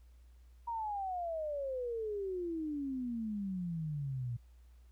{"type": "exponential sweep", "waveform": "sine", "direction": "down", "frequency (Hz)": [952, 116.54], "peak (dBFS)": -35, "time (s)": [0.67, 4.37], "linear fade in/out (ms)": 10, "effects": ["added 60 Hz sine -56 dBFS peak until 4.91 s", "pink hiss -75 dBFS RMS until 4.91 s"]}